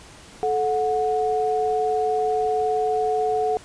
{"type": "tone pair together", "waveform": "sine", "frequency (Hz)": [435, 731.6], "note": ["A4", "F#5"], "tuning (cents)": [-20, -20], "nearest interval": "major sixth", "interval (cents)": 900, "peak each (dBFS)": -22, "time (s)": [0.43, 3.57], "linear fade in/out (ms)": 0, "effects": ["pink hiss -45 dBFS RMS until 3.64 s", "resampled to 22050 Hz"]}